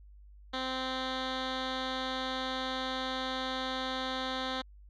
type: tone with low-pass filter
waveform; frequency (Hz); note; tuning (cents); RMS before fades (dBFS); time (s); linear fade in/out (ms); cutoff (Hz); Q
10% pulse; 260; C4; -11; -35; 0.53-4.62; 10; 3600; 3
effects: added 50 Hz sine -51 dBFS peak until 4.89 s